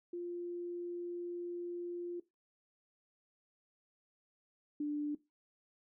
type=tone pair in turn; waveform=sine; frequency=349.2 / 295 Hz; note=F4 / D4; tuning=0 / +8 cents; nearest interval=minor third; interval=292 cents; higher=first; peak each=-38 / -33 dBFS; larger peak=second; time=0.13-2.2 / 4.8-5.15 s; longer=first; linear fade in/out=5 ms; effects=noise-tail reverb RT60 0.2 s tail -18 dB re dry